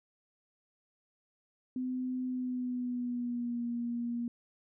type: tone with pitch glide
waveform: sine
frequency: 254.5 to 237.5 Hz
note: C4 to A#3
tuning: -48 to +33 cents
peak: -32 dBFS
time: 1.76-4.28 s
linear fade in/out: 2 ms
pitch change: -119 cents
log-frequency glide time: 2.26-3.64 s
effects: none